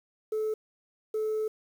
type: tone pair in turn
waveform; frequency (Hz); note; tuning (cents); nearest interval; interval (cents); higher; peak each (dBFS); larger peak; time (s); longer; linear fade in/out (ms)
sine; 433.3 / 433.3; A4 / A4; -27 / -27; unison; 0; neither; -25; neither; 0.32-0.54 / 1.14-1.48; second; 5
effects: tanh soft clip ceiling -25 dBFS + 9-bit